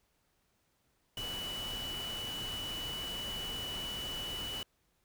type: tone in noise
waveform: sine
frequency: 2960 Hz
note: F#7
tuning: in tune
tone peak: -38 dBFS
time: 1.17-4.63 s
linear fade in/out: 2 ms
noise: pink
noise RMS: -44 dBFS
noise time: 1.17-4.63 s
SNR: +3 dB
effects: pink hiss -75 dBFS RMS until 5.04 s